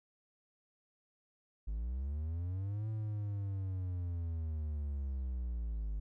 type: linear two-way sweep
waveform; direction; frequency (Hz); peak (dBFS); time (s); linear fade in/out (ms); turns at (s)
triangle; up then down; 50.1 to 110 to 50.1; -33; 1.67-6; 10; 2.89
effects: none